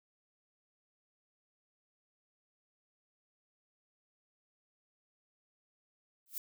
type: noise with exponential growth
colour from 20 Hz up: violet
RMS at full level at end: -35 dBFS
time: 6.26-6.38 s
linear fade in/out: 1 ms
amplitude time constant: 25 ms
effects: none